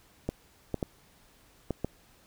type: clicks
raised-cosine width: 2 ms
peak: -16 dBFS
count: 5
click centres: 0.29 / 0.743 / 0.828 / 1.707 / 1.846 s
effects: pink hiss -61 dBFS RMS until 2.26 s